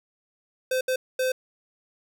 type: tone bursts at uneven times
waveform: square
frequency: 515 Hz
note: C5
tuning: 28 cents flat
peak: -23 dBFS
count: 3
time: 0.71-0.81 / 0.88-0.96 / 1.19-1.32 s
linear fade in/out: 5 ms
effects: none